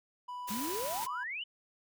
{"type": "tone", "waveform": "triangle", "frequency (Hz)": 987.8, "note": "B5", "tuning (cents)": 0, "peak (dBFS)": -37, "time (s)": [0.28, 1.24], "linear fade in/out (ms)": 10}
{"type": "noise", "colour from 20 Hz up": "white", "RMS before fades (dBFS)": -40, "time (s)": [0.47, 1.07], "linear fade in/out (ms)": 20}
{"type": "exponential sweep", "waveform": "sine", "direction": "up", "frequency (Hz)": [196, 3073], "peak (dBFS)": -36, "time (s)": [0.5, 1.44], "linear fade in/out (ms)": 10}
{"effects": []}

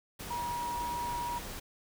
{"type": "tone in noise", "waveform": "sine", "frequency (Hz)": 957, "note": "A#5", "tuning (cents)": 45, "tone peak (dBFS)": -33, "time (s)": [0.3, 1.39], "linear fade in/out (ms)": 10, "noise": "pink", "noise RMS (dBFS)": -42, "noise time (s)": [0.19, 1.6], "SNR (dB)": 6, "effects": []}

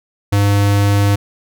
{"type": "tone", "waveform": "square", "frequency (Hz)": 101.1, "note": "G#2", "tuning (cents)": -46, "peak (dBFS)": -11, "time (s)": [0.32, 1.16], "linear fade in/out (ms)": 10, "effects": []}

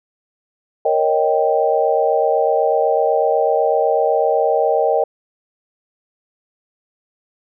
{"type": "chord", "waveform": "sine", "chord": "Eb dominant seventh", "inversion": "second", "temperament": "equal", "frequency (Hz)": [466.2, 554.4, 622.3, 784], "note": ["Bb4", "Db5", "Eb5", "G5"], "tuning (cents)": [0, 0, 0, 0], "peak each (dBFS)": [-18, -20, -18, -19], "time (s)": [0.85, 5.04], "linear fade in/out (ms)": 5, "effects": []}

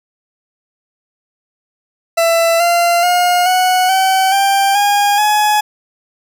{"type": "tone with pitch steps", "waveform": "40% pulse", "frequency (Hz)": [667, 689.7, 713.2, 737.5, 762.6, 788.6, 815.5, 843.3], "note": ["E5", "F5", "F5", "F#5", "G5", "G5", "G#5", "G#5"], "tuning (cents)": [20, -22, 36, -6, -48, 10, -32, 26], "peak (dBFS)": -9, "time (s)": [2.17, 5.61], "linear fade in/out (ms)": 10, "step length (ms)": 430, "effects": []}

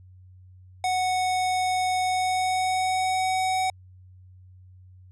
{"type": "tone with pitch glide", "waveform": "square", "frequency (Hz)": [739, 750.2], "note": ["F#5", "F#5"], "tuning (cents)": [-2, 24], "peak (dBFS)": -23, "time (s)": [0.84, 3.7], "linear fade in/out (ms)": 2, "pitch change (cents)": 26, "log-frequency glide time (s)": [2.03, 3.3], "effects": ["added 92 Hz sine -47 dBFS peak until 5.11 s", "resampled to 24000 Hz"]}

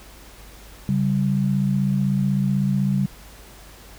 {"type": "tone pair together", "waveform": "sine", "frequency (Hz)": [138.59, 194.59], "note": ["C#3", "G3"], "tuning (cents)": [0, -12], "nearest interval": "tritone", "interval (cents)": 588, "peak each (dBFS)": [-21, -20], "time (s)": [0.89, 3.06], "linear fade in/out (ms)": 0, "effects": ["added 50 Hz sine -45 dBFS peak until 3.98 s", "pink hiss -46 dBFS RMS until 3.98 s"]}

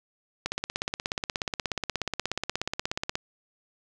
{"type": "click train", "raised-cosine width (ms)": 0.2, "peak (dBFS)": -11, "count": 46, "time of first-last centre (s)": [0.46, 3.155], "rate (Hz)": 16.7, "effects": []}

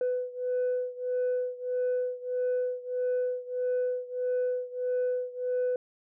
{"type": "beating tone pair", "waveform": "sine", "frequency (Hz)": [498.9, 500.5], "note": ["B4", "B4"], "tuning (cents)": [17, 23], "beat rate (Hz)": 1.6, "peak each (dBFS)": [-28, -30], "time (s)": [0.01, 5.76], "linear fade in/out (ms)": 2, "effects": ["tanh soft clip ceiling -23 dBFS"]}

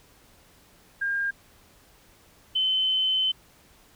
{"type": "tone pair in turn", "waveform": "sine", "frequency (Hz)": [1609, 3058], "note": ["G6", "G7"], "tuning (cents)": [45, -44], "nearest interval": "major seventh", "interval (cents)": 1111, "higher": "second", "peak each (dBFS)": [-24, -21], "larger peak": "second", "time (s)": [[1.01, 1.31], [2.55, 3.32]], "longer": "second", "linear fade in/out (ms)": 10, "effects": ["pink hiss -57 dBFS RMS until 3.95 s"]}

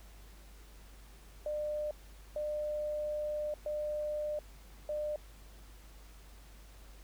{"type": "tone bursts at uneven times", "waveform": "sine", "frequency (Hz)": 600, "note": "D5", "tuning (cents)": 37, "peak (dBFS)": -33, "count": 4, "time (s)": [[1.46, 1.91], [2.36, 3.54], [3.66, 4.39], [4.89, 5.16]], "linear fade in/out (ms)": 2, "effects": ["added 50 Hz sine -52 dBFS peak until 7.03 s", "pink hiss -60 dBFS RMS until 7.03 s"]}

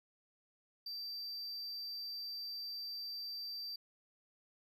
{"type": "tone", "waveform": "triangle", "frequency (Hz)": 4674, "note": "D8", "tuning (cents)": -9, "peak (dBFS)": -40, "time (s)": [0.86, 3.76], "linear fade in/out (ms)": 5, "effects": []}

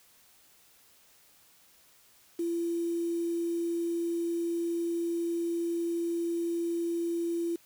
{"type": "tone with quantisation", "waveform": "sine", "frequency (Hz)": 339, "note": "E4", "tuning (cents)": 49, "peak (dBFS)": -28, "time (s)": [2.39, 7.56], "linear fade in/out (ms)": 5, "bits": 8, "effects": ["white hiss -61 dBFS RMS until 7.65 s"]}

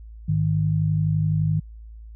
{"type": "tone pair together", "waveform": "sine", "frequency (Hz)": [103.73, 155.56], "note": ["G#2", "D#3"], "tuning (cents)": [-2, 0], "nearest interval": "perfect fifth", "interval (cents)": 702, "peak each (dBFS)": [-23, -20], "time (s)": [0.28, 1.6], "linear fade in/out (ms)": 10, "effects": ["added 55 Hz sine -38 dBFS peak until 2.15 s"]}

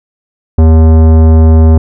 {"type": "tone with tanh clipping", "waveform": "sine", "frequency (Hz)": 80, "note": "D#2", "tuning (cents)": 49, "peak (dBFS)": -3, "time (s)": [0.58, 1.78], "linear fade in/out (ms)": 5, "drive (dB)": 17, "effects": []}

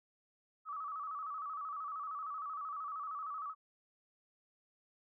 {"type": "tone with vibrato", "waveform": "sine", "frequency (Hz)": 1214, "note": "D#6", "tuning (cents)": -43, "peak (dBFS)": -39, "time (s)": [0.65, 3.55], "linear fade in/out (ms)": 50, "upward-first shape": "square", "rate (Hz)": 13, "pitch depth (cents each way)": 88, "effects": []}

